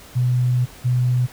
sine tone pair in turn, 124.5 / 124.5 Hz, B2 / B2, +14 / +14 cents, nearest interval unison, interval 0 cents, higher neither, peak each -15 dBFS, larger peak neither, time 0.15-0.66 / 0.84-1.27 s, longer first, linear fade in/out 20 ms, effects pink hiss -43 dBFS RMS until 1.32 s

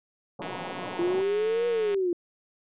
white band-pass noise, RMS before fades -37 dBFS, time 0.39-1.22 s, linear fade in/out 5 ms, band 120 to 1000 Hz, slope 48 dB/octave
click train, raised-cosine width 0.3 ms, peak -23 dBFS, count 280, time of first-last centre 0.42-1.945 s, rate 183 Hz
sine linear two-way sweep, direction up then down, 340.4 to 480 to 340.4 Hz, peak -23 dBFS, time 0.99-2.13 s, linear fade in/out 2 ms, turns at 1.67 s
effects resampled to 8000 Hz

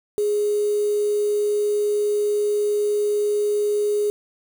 sine tone with quantisation, 415.3 Hz, G#4, in tune, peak -18 dBFS, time 0.18-4.1 s, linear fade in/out 0 ms, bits 6, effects none

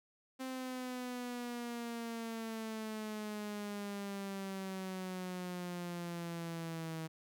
sawtooth exponential sweep, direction down, 261.6 to 160 Hz, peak -36 dBFS, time 0.39-7.08 s, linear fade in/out 20 ms, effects none

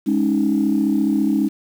sine chord, Ab suspended fourth, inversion none, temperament just, 207.7 / 276.9 / 311.5 Hz, Ab3 / Db4 / Eb4, 0 / -2 / +2 cents, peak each -19 dBFS, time 0.06-1.49 s, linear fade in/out 20 ms, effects tanh soft clip ceiling -7 dBFS + 7-bit

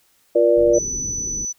sine chord, Bb major, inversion second, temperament equal with one note detuned, 349.2 / 478.2 / 587.3 Hz, F4 / Bb4 / D5, 0 / +44 / 0 cents, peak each -18 / -16 / -15 dBFS, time 0.35-0.79 s, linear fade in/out 10 ms
pink low-pass noise, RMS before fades -34 dBFS, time 0.57-1.45 s, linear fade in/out 0 ms, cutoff 440 Hz, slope 48 dB/octave
sine tone, 5980 Hz, F#8, 17 cents sharp, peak -23 dBFS, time 0.73-1.53 s, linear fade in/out 20 ms
effects white hiss -60 dBFS RMS until 1.58 s

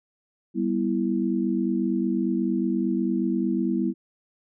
sine chord, E minor, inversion first, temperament equal with one note detuned, 196 / 244.5 / 329.6 Hz, G3 / B3 / E4, 0 / -17 / 0 cents, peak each -26 dBFS, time 0.54-3.94 s, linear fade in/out 50 ms, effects none

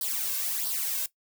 blue noise with flanger, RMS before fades -30 dBFS, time 0.01-1.06 s, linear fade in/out 2 ms, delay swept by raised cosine 0.21 to 1.91 ms, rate 1.5 Hz, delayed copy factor +0.7, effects noise-tail reverb RT60 0.1 s tail -17 dB re dry

